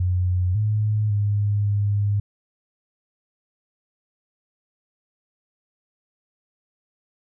sine tone with pitch steps, 90.7 / 106.6 / 102.9 / 102.2 Hz, F#2 / G#2 / G#2 / G#2, -34 / +46 / -16 / -27 cents, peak -18 dBFS, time 0-2.2 s, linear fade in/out 5 ms, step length 550 ms, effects none

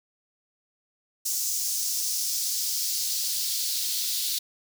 white noise with high-pass filter sweep, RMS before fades -28 dBFS, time 1.25-4.39 s, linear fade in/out 10 ms, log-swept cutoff 6100 to 4000 Hz, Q 2.2, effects none

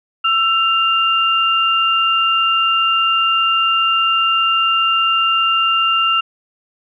sine tone pair together, 1332 / 2795 Hz, E6 / F7, +18 / +1 cents, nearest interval octave + minor second, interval 1283 cents, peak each -15 dBFS, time 0.24-6.21 s, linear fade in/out 10 ms, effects none

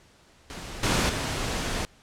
pink noise with level steps, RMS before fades -38 / -23 / -29 dBFS, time 0.5-1.85 s, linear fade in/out 0 ms, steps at 0.83 / 1.09 s, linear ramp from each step 5 ms, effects pink hiss -57 dBFS RMS until 2.02 s + low-pass 8000 Hz 12 dB/octave

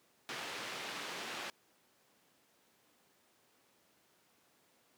white low-pass noise, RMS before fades -43 dBFS, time 0.29-1.5 s, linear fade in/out 0 ms, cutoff 3300 Hz, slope 12 dB/octave, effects pink hiss -70 dBFS RMS until 4.97 s + high-pass 200 Hz 12 dB/octave

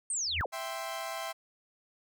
sine linear sweep, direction down, 8870 to 401.7 Hz, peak -30 dBFS, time 0.1-0.46 s, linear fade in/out 2 ms
sine tone with exponential growth, 81.2 Hz, E2, 26 cents flat, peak -28 dBFS, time 0.24-0.41 s, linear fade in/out 0 ms, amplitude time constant 36 ms
sawtooth chord, C major, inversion first, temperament equal, 659.3 / 784 / 1046.5 Hz, E5 / G5 / C6, 0 / 0 / 0 cents, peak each -35 / -37 / -37 dBFS, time 0.52-1.33 s, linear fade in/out 20 ms
effects none

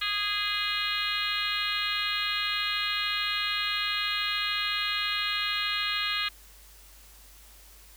harmonic tone, 413.1 Hz, G#4, 9 cents flat, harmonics 3 / 4 / 5 / 6 / 7 / 8 / 9 / 10, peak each -35 / -35 / -35 / -35 / -35 / -35 / -35 / -35 dBFS, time 0.01-6.29 s, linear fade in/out 10 ms, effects added 50 Hz sine -53 dBFS peak until 7.96 s + white hiss -54 dBFS RMS until 7.96 s

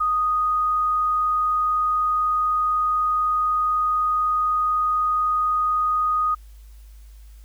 sine tone, 1242 Hz, D#6, 3 cents flat, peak -18 dBFS, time 0-6.35 s, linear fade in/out 10 ms, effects added 52 Hz sine -41 dBFS peak until 7.44 s + white hiss -59 dBFS RMS until 7.44 s

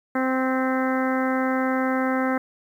harmonic tone with a mistuned harmonic, 260.7 Hz, C4, 6 cents flat, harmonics 1 / 2 / 3 / 4 / 5 / 6 / 7 / 8, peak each -23 / -27 / -30 / -33 / -31 / -32 / -35 / -36 dBFS, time 0.15-2.38 s, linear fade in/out 5 ms, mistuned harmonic 8, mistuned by -35 cents, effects 9-bit

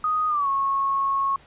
sine tone with pitch glide, 1244.5 to 1096 Hz, D#6 to C#6, 0 to -20 cents, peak -20 dBFS, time 0.04-1.36 s, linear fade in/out 2 ms, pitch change -220 cents, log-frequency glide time 0.28-0.48 s, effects pink hiss -52 dBFS RMS until 1.46 s + resampled to 8000 Hz

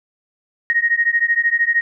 sine beating tone pair, 1864.7 / 1877.7 Hz, A#6 / A#6, 0 / +12 cents, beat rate 13 Hz, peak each -17 dBFS, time 0.7-1.81 s, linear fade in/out 0 ms, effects none

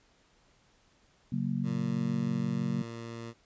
sine chord, F# major, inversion second, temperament just, 138.75 / 185 / 231.2 Hz, C#3 / F#3 / A#3, +2 / 0 / -14 cents, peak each -33 dBFS, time 1.32-2.82 s, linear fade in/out 5 ms
15% pulse tone with pitch glide, 115.2 to 115.93 Hz, A#2 to A#2, -20 to -9 cents, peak -33 dBFS, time 1.63-3.34 s, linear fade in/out 50 ms, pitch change +11 cents, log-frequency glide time 2.42-2.72 s
effects pink hiss -66 dBFS RMS until 3.45 s + resampled to 16000 Hz

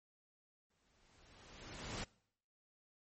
pink noise with exponential growth, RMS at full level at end -41 dBFS, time 0.7-2.04 s, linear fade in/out 5 ms, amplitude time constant 290 ms, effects noise-tail reverb RT60 0.7 s tail -24 dB re dry + MP3 32 kbps

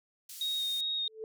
white band-pass noise, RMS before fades -46 dBFS, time 0.29-0.81 s, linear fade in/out 5 ms, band 4100 to 15000 Hz, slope 12 dB/octave
sine tone with vibrato, 3729 Hz, A#7, in tune, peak -30 dBFS, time 0.41-1.08 s, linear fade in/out 2 ms, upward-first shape square, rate 2.6 Hz, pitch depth 12 cents each way
sine tone with exponential growth, 439.2 Hz, A4, 3 cents flat, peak -34 dBFS, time 1.02-1.24 s, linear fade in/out 1 ms, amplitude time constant 47 ms
effects none

